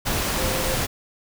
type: tone in noise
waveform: sine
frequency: 523.3 Hz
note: C5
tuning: in tune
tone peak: -28 dBFS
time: 0.38-0.76 s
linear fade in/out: 20 ms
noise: pink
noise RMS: -24 dBFS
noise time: 0.05-0.87 s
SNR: -7 dB
effects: none